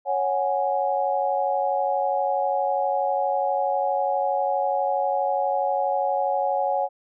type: chord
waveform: sine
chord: C# suspended fourth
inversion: none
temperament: just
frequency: 554.4 / 739.2 / 831.5 Hz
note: C#5 / F#5 / G#5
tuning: 0 / -2 / +2 cents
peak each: -25 dBFS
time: 0.05-6.89 s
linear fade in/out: 50 ms
effects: none